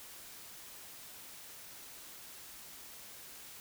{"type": "silence", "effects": ["white hiss -51 dBFS RMS until 3.6 s"]}